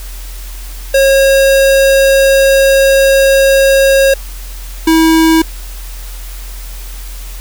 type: tone pair in turn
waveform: square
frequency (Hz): 543 / 322.9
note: C#5 / E4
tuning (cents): -36 / -36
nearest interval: major sixth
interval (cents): 900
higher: first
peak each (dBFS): -6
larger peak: neither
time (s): 0.94-4.14 / 4.87-5.42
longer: first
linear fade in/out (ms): 5
effects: added 43 Hz sine -23 dBFS peak until 7.4 s + white hiss -33 dBFS RMS until 7.4 s